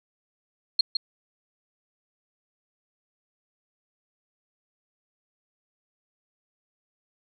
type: tone with echo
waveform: sine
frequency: 4269 Hz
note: C8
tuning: 34 cents sharp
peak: -15 dBFS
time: 0.79-0.81 s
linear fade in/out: 5 ms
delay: 160 ms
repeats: 1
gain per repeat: -6 dB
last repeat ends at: 0.97 s
effects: none